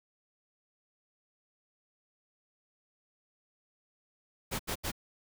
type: noise bursts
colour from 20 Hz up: pink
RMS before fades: -34 dBFS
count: 3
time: 4.51-4.918 s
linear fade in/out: 20 ms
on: 84 ms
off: 78 ms
effects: none